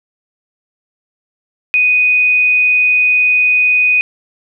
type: tone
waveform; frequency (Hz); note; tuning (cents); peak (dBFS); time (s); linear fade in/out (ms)
sine; 2489; D#7; 0; -8; 1.74-4.01; 0
effects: none